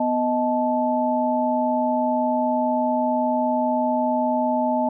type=tone cluster; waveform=sine; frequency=247.9 / 626 / 871 Hz; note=B3 / D#5 / A5; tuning=+7 / +10 / -18 cents; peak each=-23 dBFS; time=0-4.89 s; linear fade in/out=5 ms; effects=none